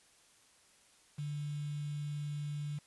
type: tone with quantisation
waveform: sine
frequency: 146.83 Hz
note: D3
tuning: in tune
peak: -36 dBFS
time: 1.18-2.79 s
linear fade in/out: 10 ms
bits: 9
effects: white hiss -65 dBFS RMS until 2.86 s + resampled to 24000 Hz